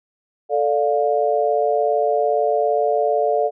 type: chord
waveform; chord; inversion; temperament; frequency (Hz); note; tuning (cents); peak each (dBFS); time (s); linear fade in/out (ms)
sine; D minor; second; just; 440.5 / 587.3 / 704.8; A4 / D5 / F5; +2 / 0 / +16; -20; 0.49-3.51; 50
effects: none